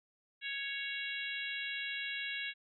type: harmonic tone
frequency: 554.4 Hz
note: C#5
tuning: in tune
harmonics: 3 / 4 / 5 / 6 / 7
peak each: -42 / -42 / -42 / -45 / -46 dBFS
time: 0.41-2.54 s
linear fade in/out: 50 ms
effects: none